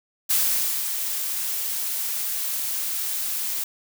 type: noise with ADSR envelope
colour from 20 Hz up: blue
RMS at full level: -20 dBFS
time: 0.29-3.64 s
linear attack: 18 ms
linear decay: 520 ms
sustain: -7 dB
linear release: 5 ms
effects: none